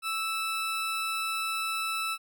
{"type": "tone", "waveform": "20% pulse", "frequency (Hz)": 1315, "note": "E6", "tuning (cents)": -5, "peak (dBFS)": -24, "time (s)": [0.02, 2.18], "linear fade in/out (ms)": 50, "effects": []}